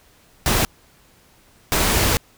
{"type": "noise bursts at uneven times", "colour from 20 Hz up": "pink", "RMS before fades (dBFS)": -18, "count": 2, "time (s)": [[0.46, 0.65], [1.72, 2.17]], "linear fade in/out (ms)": 0, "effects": ["pink hiss -54 dBFS RMS until 2.37 s"]}